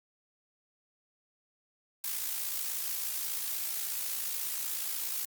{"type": "noise with amplitude modulation", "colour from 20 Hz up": "blue", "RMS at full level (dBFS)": -32, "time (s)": [2.04, 5.25], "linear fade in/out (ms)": 2, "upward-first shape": "sine", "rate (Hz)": 56.5, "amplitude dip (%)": 55, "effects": ["Opus 48 kbps"]}